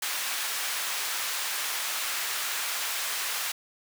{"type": "high-pass noise", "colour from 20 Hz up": "pink", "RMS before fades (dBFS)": -31, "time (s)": [0.02, 3.52], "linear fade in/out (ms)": 5, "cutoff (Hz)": 1300, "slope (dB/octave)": 12, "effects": []}